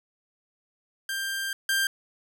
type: tone pair in turn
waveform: sawtooth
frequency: 1585 / 1585 Hz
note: G6 / G6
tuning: +19 / +19 cents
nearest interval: unison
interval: 0 cents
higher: neither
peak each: -25 / -19 dBFS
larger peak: second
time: 1.09-1.53 / 1.69-1.87 s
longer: first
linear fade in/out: 2 ms
effects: none